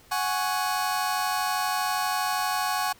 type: chord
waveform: sawtooth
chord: F# suspended second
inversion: none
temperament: just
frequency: 740 / 832.5 / 1110 Hz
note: F#5 / G#5 / C#6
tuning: 0 / +4 / +2 cents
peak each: -25 dBFS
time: 0.11-2.93 s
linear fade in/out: 10 ms
effects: pink hiss -55 dBFS RMS until 2.99 s